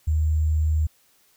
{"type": "tone with sample-and-hold", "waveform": "sine", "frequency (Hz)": 77.78, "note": "D#2", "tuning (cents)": 0, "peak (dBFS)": -18, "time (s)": [0.07, 0.87], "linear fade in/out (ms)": 10, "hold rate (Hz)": 7350, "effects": ["white hiss -61 dBFS RMS until 1.36 s"]}